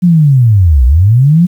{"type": "linear two-way sweep", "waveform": "sine", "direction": "down then up", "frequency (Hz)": [182.5, 58.3, 182.5], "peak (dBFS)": -3, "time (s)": [0.02, 1.47], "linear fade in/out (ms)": 20, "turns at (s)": 0.85, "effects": ["7-bit"]}